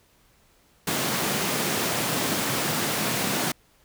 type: high-pass noise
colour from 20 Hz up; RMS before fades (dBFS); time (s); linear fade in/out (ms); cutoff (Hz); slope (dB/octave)
pink; -26; 0.87-3.52; 5; 130; 24
effects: pink hiss -61 dBFS RMS until 3.84 s